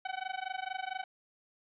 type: tone with amplitude modulation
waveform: sawtooth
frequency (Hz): 755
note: F#5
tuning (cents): +35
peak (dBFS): -28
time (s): 0.05-1.04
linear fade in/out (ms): 5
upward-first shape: sine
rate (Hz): 24.4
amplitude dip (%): 95
effects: resampled to 8000 Hz + 11-bit